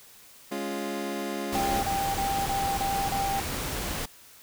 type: chord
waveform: 25% pulse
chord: Db major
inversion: second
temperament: equal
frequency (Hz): 207.7 / 277.2 / 349.2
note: Ab3 / Db4 / F4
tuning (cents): 0 / 0 / 0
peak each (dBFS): -31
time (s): 0.51-1.82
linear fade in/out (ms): 10
type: noise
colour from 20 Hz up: pink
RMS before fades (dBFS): -32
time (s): 1.52-4.06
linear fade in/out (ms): 10
type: tone bursts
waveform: sine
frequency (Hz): 789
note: G5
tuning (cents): +11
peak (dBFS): -26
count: 6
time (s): 1.55-3.4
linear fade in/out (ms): 2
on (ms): 280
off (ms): 34
effects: white hiss -52 dBFS RMS until 4.42 s